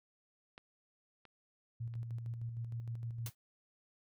clicks, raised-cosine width 0.3 ms, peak -34 / -41 / -43 dBFS, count 3, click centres 0.579 / 1.253 / 1.939 s
sine tone with tremolo, 116.3 Hz, A#2, 4 cents flat, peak -37 dBFS, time 1.8-3.3 s, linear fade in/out 10 ms, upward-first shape square, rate 6.5 Hz, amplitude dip 40%
white noise with exponential decay, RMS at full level -40 dBFS, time 3.26-3.35 s, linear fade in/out 2 ms, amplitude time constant 18 ms
effects none

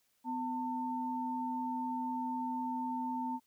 sine tone pair together, 252 / 898 Hz, B3 / A5, +35 / +35 cents, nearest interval octave + minor seventh, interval 2200 cents, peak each -37 / -36 dBFS, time 0.24-3.4 s, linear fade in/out 50 ms, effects white hiss -75 dBFS RMS until 3.46 s

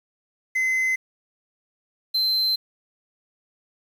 triangle tone pair in turn, 2050 / 4100 Hz, C7 / C8, -36 / -36 cents, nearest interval octave, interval 1200 cents, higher second, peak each -18 dBFS, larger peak neither, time 0.55-0.96 / 2.14-2.56 s, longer second, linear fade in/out 10 ms, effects 8-bit

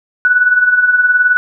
sine tone with tremolo, 1480 Hz, F#6, in tune, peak -5 dBFS, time 0.25-1.37 s, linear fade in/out 0 ms, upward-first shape sine, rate 19 Hz, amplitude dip 60%, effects none

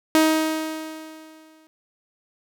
sawtooth tone with exponential decay, 315.3 Hz, D#4, 23 cents sharp, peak -9 dBFS, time 0.15-1.67 s, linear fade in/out 0 ms, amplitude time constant 330 ms, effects none

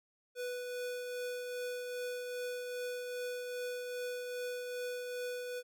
square tone with tremolo, 493.9 Hz, B4, in tune, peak -37 dBFS, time 0.35-5.63 s, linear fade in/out 50 ms, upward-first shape triangle, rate 2.5 Hz, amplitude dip 35%, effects none

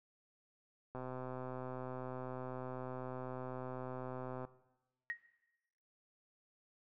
click train, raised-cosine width 1 ms, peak -31 dBFS, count 449, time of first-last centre 0.95-4.45 s, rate 128 Hz
sine tone with exponential decay, 1882 Hz, A#6, 16 cents sharp, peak -33 dBFS, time 5.1-5.2 s, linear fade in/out 0 ms, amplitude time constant 21 ms
effects noise-tail reverb RT60 1.0 s tail -17 dB re dry

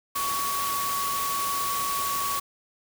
sine tone in noise, 1123 Hz, C#6, 22 cents sharp, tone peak -27 dBFS, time 0.15-2.4 s, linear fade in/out 10 ms, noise white, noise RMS -31 dBFS, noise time 0.15-2.4 s, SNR +1 dB, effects none

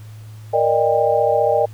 sine chord, Eb major seventh, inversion second, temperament equal with one note detuned, 466.2 / 587.3 / 622.3 / 796.8 Hz, Bb4 / D5 / Eb5 / G5, 0 / 0 / 0 / +28 cents, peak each -19 dBFS, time 0.53-1.66 s, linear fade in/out 10 ms, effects added 108 Hz sine -34 dBFS peak until 1.73 s + pink hiss -50 dBFS RMS until 1.73 s

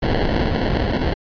pink noise with sample-and-hold, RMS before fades -19 dBFS, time 0.02-1.14 s, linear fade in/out 10 ms, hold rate 1225 Hz, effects resampled to 11025 Hz

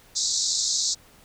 white band-pass noise, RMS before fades -25 dBFS, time 0.15-0.95 s, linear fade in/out 20 ms, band 3800 to 7600 Hz, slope 96 dB/octave, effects pink hiss -54 dBFS RMS until 1.24 s

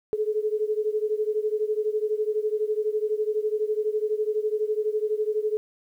sine beating tone pair, 423.8 / 435.8 Hz, G#4 / A4, +35 / -17 cents, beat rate 12 Hz, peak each -25 / -27 dBFS, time 0.13-5.57 s, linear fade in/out 0 ms, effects 10-bit

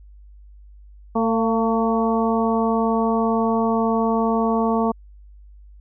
harmonic tone with a mistuned harmonic, 225.1 Hz, A3, 40 cents sharp, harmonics 1 / 2 / 3 / 4 / 5, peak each -20 / -23 / -25 / -26 / -27 dBFS, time 1.15-4.92 s, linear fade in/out 10 ms, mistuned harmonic 3, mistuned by +31 cents, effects added 50 Hz sine -42 dBFS peak until 5.8 s

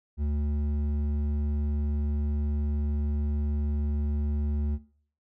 sine tone with hard clipping, 73.42 Hz, D2, in tune, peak -27 dBFS, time 0.17-4.79 s, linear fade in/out 50 ms, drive 8 dB, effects noise-tail reverb RT60 0.5 s tail -18 dB re dry

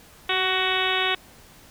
harmonic tone with a mistuned harmonic, 373.1 Hz, F#4, 14 cents sharp, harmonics 1 / 2 / 3 / 4 / 5 / 6 / 7 / 8 / 9 / 10, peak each -30 / -30 / -30 / -30 / -30 / -30 / -30 / -30 / -30 / -30 dBFS, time 0.29-1.15 s, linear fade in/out 5 ms, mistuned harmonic 1, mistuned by +20 cents, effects pink hiss -50 dBFS RMS until 1.7 s

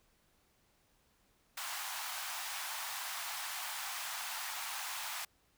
pink high-pass noise, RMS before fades -41 dBFS, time 1.57-5.25 s, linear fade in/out 5 ms, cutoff 750 Hz, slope 48 dB/octave, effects pink hiss -72 dBFS RMS until 5.57 s

